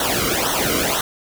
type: noise with flanger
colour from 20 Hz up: pink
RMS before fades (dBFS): -20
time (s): 0-1.01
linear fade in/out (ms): 2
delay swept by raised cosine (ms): 0.41 to 1.17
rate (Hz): 2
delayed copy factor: -0.85
effects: none